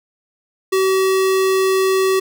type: tone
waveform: square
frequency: 380.8 Hz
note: F#4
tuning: 50 cents sharp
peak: -14 dBFS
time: 0.72-2.2 s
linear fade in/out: 10 ms
effects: none